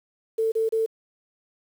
sine tone bursts, 446.3 Hz, A4, 25 cents sharp, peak -20 dBFS, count 3, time 0.38-0.862 s, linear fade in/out 10 ms, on 140 ms, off 31 ms, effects 8-bit

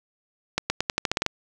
accelerating click train, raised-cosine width 0.2 ms, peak -5 dBFS, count 10, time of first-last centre 0.58-1.264 s, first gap 120 ms, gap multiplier 0.88, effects none

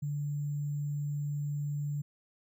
sine tone with sample-and-hold, 145.7 Hz, D3, 13 cents flat, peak -31 dBFS, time 0.02-2.02 s, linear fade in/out 10 ms, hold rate 7350 Hz, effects none

